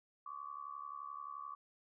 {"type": "tone with amplitude modulation", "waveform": "sine", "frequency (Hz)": 1139, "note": "C#6", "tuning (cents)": 47, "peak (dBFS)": -40, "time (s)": [0.26, 1.55], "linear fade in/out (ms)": 5, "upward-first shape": "sine", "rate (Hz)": 71.5, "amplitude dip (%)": 90, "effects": []}